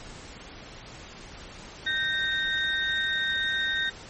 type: tone cluster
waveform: sine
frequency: 1556 / 1857 / 3695 Hz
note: G6 / A#6 / A#7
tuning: -13 / -7 / -16 cents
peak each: -29 dBFS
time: 1.86-3.9 s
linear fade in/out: 10 ms
effects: pink hiss -44 dBFS RMS until 4.09 s + MP3 32 kbps